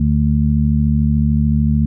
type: harmonic tone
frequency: 73.6 Hz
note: D2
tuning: 4 cents sharp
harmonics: 1 / 2 / 3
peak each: -16 / -16 / -16 dBFS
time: 0-1.86 s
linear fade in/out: 5 ms
effects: none